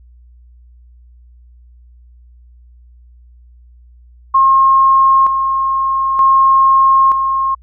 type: tone with tremolo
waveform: sine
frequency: 1073 Hz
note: C6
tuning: 43 cents sharp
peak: -6 dBFS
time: 4.34-7.55 s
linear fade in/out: 10 ms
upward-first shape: square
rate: 0.54 Hz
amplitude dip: 50%
effects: added 60 Hz sine -40 dBFS peak until 7.62 s